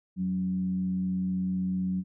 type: tone with frequency modulation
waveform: sine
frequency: 185.2 Hz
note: F#3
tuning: 2 cents sharp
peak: -26 dBFS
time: 0.16-2.04 s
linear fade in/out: 50 ms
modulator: 95.7 Hz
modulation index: 0.3
effects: none